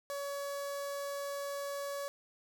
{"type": "tone with notch filter", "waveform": "sawtooth", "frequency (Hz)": 564, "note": "C#5", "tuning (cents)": 30, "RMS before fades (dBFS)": -39, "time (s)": [0.1, 2.08], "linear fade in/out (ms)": 0, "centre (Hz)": 2600, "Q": 1.3, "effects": []}